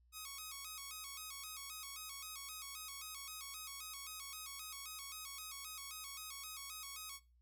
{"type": "tone with vibrato", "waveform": "5% pulse", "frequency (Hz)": 1183, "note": "D6", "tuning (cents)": 12, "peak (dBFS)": -35, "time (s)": [0.12, 7.2], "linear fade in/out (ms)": 50, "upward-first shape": "square", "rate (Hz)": 3.8, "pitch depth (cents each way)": 110, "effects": ["noise-tail reverb RT60 0.3 s tail -20 dB re dry", "added 60 Hz sine -67 dBFS peak until 7.41 s"]}